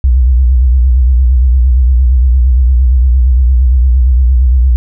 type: tone with vibrato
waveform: sine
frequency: 62.8 Hz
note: B1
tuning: 30 cents sharp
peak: -4 dBFS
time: 0.04-4.76 s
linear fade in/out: 0 ms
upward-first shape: sine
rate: 8.7 Hz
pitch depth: 110 cents each way
effects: none